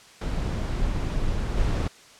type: noise with level steps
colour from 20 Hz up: brown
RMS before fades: -26 / -23 dBFS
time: 0.21-1.88 s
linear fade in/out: 5 ms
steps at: 1.57 s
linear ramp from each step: 5 ms
effects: white hiss -50 dBFS RMS until 2.19 s + low-pass 7000 Hz 12 dB/octave